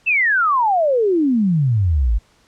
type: exponential sweep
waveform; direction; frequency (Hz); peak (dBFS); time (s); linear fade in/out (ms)
sine; down; 2721 to 48.97; -13; 0.06-2.19; 20
effects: pink hiss -56 dBFS RMS until 2.47 s + low-pass 8000 Hz 12 dB/octave